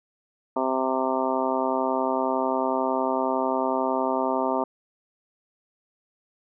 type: harmonic tone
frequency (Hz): 131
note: C3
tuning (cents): +2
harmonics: 2 / 3 / 4 / 5 / 6 / 7 / 8 / 9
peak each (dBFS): -29 / -30 / -31 / -28 / -34 / -28 / -35 / -33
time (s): 0.56-4.64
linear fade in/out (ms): 5
effects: none